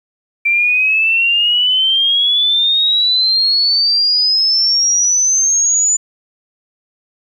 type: exponential sweep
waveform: sine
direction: up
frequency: 2345 to 7040 Hz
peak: -10 dBFS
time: 0.45-5.97 s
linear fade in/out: 10 ms
effects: 8-bit